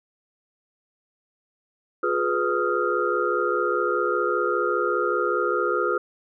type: tone cluster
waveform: sine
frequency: 356.8 / 421.8 / 496.3 / 1252 / 1384 Hz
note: F4 / G#4 / B4 / D#6 / F6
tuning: +37 / +27 / +8 / +10 / -16 cents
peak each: -27 dBFS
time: 2.03-5.98 s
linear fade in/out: 5 ms
effects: none